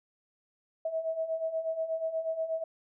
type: beating tone pair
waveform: sine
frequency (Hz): 641 / 649.3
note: E5 / E5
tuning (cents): -49 / -26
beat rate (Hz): 8.3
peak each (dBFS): -36 / -31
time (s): 0.85-2.64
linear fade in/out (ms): 5
effects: none